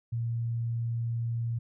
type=tone; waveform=sine; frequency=116.54 Hz; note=A#2; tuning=in tune; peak=-28 dBFS; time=0.12-1.59 s; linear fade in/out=10 ms; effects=none